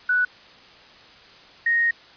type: tone pair in turn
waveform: sine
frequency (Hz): 1480 / 1864.7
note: F#6 / A#6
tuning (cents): 0 / 0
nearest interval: major third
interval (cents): 400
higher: second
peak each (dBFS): -17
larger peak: neither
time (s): 0.09-0.25 / 1.66-1.91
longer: second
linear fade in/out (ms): 5
effects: white hiss -48 dBFS RMS until 2.16 s + resampled to 11025 Hz